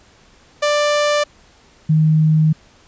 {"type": "tone pair in turn", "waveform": ["sawtooth", "sine"], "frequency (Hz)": [590, 156.27], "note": ["D5", "D#3"], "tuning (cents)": [8, 8], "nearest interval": "octave + major seventh", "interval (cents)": 2300, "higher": "first", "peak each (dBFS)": -10, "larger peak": "neither", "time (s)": [[0.62, 1.24], [1.89, 2.53]], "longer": "second", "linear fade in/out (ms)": 10, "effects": ["pink hiss -50 dBFS RMS until 2.87 s", "resampled to 16000 Hz"]}